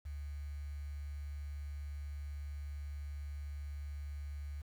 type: tone with quantisation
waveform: sine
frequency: 72.2 Hz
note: D2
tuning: 29 cents flat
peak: -40 dBFS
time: 0.05-4.62 s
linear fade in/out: 10 ms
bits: 10
effects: none